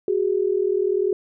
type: tone pair together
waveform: sine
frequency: 371.6 / 411.8 Hz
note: F#4 / G#4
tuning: +7 / -15 cents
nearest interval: major second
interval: 178 cents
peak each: -21 dBFS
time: 0.08-1.13 s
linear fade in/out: 2 ms
effects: none